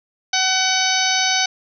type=harmonic tone; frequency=754 Hz; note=F#5; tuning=32 cents sharp; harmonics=1 / 2 / 3 / 4 / 5 / 6 / 7 / 8; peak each=-23 / -24 / -24 / -25 / -24 / -24 / -27 / -23 dBFS; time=0.33-1.46 s; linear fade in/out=5 ms; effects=none